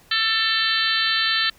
harmonic tone, 444.8 Hz, A4, 19 cents sharp, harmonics 3 / 4 / 5 / 6 / 7 / 8 / 9 / 10, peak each -28 / -23 / -34 / -30 / -26 / -28 / -24 / -29 dBFS, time 0.11-1.5 s, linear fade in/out 5 ms, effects pink hiss -53 dBFS RMS until 1.58 s

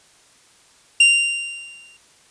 45% pulse tone with exponential decay, 2779 Hz, F7, 9 cents flat, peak -8 dBFS, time 1-1.97 s, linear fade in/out 5 ms, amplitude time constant 210 ms, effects white hiss -53 dBFS RMS until 2.3 s + resampled to 22050 Hz

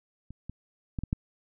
clicks, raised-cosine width 5 ms, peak -30 / -25 / -19 / -20 / -14 dBFS, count 5, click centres 0.306 / 0.496 / 0.988 / 1.036 / 1.129 s, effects none

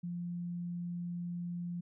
sine tone, 174.2 Hz, F3, 4 cents flat, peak -36 dBFS, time 0.03-1.81 s, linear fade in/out 10 ms, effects none

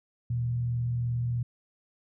sine tone with frequency modulation, 119.9 Hz, A#2, 49 cents sharp, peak -26 dBFS, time 0.3-1.43 s, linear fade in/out 5 ms, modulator 42.9 Hz, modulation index 0.28, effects none

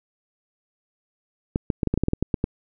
clicks, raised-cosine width 3 ms, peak -8 dBFS, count 12, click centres 1.559 / 1.702 / 1.832 / 1.873 / 1.94 / 1.976 / 2.036 / 2.084 / 2.134 / 2.226 / 2.342 / 2.441 s, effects none

